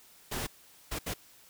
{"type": "noise bursts at uneven times", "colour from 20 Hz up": "pink", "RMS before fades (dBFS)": -35, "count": 3, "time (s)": [[0.31, 0.47], [0.91, 0.99], [1.06, 1.14]], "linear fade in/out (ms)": 10, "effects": ["white hiss -58 dBFS RMS until 1.49 s"]}